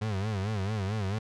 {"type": "tone with vibrato", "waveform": "35% pulse", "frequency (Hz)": 102.1, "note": "G#2", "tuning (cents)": -29, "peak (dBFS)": -27, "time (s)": [0.01, 1.19], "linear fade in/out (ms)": 10, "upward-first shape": "sine", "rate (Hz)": 4.5, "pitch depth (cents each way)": 140, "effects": ["low-pass 6000 Hz 12 dB/octave"]}